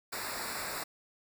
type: noise with comb filter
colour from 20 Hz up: pink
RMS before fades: -38 dBFS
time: 0.12-0.84 s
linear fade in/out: 10 ms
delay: 0.32 ms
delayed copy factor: -0.9
effects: none